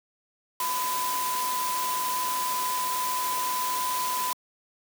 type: tone in noise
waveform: sine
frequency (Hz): 1004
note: B5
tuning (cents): +28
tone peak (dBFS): -27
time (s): 0.6-4.33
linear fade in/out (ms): 2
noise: white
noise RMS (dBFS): -32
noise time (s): 0.6-4.33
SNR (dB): +2
effects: high-pass 200 Hz 12 dB/octave